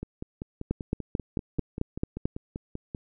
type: two click trains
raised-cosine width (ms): 3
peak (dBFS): -13 / -21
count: 8 / 16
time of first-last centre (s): 0.71-2.255 / 0.03-2.948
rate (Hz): 4.53 / 5.14
effects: none